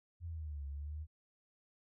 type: exponential two-way sweep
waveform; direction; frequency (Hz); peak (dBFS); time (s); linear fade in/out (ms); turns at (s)
sine; down then up; 87.31 to 69.3 to 78.6; -40; 0.2-1.07; 50; 0.66
effects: none